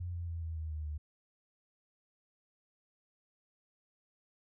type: tone with pitch steps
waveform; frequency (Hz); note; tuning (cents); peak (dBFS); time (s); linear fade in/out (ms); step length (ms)
sine; 88.2 / 85.84 / 83.54 / 81.3 / 79.12 / 77 / 74.94; F2 / F2 / E2 / E2 / D#2 / D#2 / D2; +18 / -29 / +24 / -23 / +30 / -17 / +36; -36; 0-0.98; 10; 140
effects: none